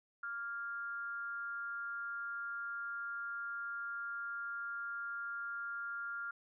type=tone with amplitude modulation; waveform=sine; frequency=1396.9 Hz; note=F6; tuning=in tune; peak=-36 dBFS; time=0.23-6.31 s; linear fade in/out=5 ms; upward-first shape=sine; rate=240 Hz; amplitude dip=60%; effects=none